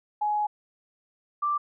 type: tone pair in turn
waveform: sine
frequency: 839 / 1176.1 Hz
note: G#5 / D6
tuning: +17 / +2 cents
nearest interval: tritone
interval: 585 cents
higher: second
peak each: -23 dBFS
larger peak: neither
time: 0.21-0.47 / 1.42-1.58 s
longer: first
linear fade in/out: 10 ms
effects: none

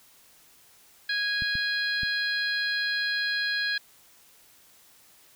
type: harmonic tone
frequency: 825 Hz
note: G#5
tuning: 12 cents flat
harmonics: 2 / 3 / 4 / 5 / 6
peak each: -27 / -38 / -36 / -31 / -40 dBFS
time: 1.09-3.78 s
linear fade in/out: 5 ms
type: clicks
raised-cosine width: 5 ms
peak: -25 dBFS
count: 3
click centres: 1.422 / 1.554 / 2.033 s
effects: white hiss -57 dBFS RMS until 5.35 s

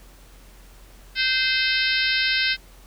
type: harmonic tone with a mistuned harmonic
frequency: 518 Hz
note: C5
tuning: 17 cents flat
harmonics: 3 / 4 / 5 / 6 / 7 / 8 / 9 / 10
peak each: -25 / -26 / -27 / -28 / -28 / -29 / -30 / -30 dBFS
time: 1.15-2.57 s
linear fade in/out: 50 ms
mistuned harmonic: 7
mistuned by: +33 cents
effects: added 44 Hz sine -46 dBFS peak until 2.86 s + pink hiss -52 dBFS RMS until 2.86 s

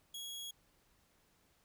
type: tone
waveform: sawtooth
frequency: 3322 Hz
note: G#7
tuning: in tune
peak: -40 dBFS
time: 0.14-0.51 s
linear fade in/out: 5 ms
effects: pink hiss -72 dBFS RMS until 1.64 s

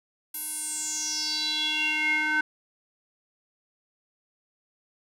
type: tone with band-pass filter sweep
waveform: square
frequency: 306.5 Hz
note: D#4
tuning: 26 cents flat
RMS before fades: -28 dBFS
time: 0.34-2.41 s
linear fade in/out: 5 ms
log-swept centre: 12000 to 1600 Hz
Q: 6.3
effects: none

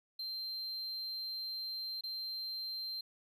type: tone with dropouts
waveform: triangle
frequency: 4140 Hz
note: C8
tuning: 19 cents flat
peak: -37 dBFS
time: 0.19-3.01 s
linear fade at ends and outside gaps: 5 ms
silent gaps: 2.01-2.036 s
effects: none

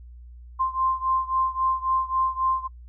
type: beating tone pair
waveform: sine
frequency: 1046.5 / 1050.2 Hz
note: C6 / C6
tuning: 0 / +6 cents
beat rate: 3.7 Hz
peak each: -24 / -26 dBFS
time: 0.59-2.68 s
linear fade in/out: 20 ms
effects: noise-tail reverb RT60 0.1 s tail -22 dB re dry + added 60 Hz sine -41 dBFS peak until 2.88 s

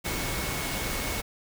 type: tone in noise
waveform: sine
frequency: 2200 Hz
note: C#7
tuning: 14 cents flat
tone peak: -39 dBFS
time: 0.04-1.22 s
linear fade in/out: 20 ms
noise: pink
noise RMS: -31 dBFS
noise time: 0.04-1.22 s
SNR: -11 dB
effects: none

